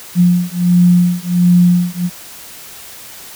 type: beating tone pair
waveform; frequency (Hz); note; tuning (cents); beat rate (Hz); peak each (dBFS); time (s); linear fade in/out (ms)
sine; 176.2 / 177.6; F3 / F3; +16 / +29; 1.4; -11; 0.15-2.1; 50
effects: white hiss -34 dBFS RMS until 3.35 s